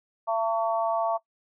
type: harmonic tone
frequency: 225.3 Hz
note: A3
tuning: 41 cents sharp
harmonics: 3 / 4 / 5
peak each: -26 / -28 / -30 dBFS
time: 0.27-1.18 s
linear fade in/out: 20 ms
effects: noise-tail reverb RT60 0.1 s tail -18 dB re dry